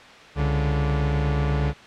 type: tone pair together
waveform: 45% pulse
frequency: 68.44 / 145.2 Hz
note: C#2 / D3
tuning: -22 / -19 cents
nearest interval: octave + minor second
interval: 1303 cents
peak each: -23 dBFS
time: 0.35-1.74 s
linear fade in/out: 50 ms
effects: white hiss -44 dBFS RMS until 1.86 s + low-pass 3000 Hz 12 dB/octave